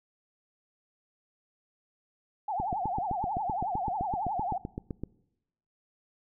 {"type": "tone with vibrato", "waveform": "sine", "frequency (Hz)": 784, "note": "G5", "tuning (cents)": 0, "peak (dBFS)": -29, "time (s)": [2.48, 4.58], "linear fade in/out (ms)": 5, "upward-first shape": "triangle", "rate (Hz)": 11, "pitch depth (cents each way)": 240}
{"type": "click train", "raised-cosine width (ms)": 3, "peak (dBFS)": -21, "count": 20, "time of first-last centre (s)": [2.6, 5.036], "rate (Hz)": 7.8}
{"effects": ["noise-tail reverb RT60 0.9 s tail -22 dB re dry"]}